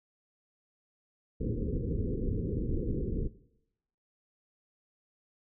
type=low-pass noise; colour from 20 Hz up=pink; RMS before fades=-32 dBFS; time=1.4-3.28 s; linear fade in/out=10 ms; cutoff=490 Hz; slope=96 dB/octave; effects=noise-tail reverb RT60 0.8 s tail -18 dB re dry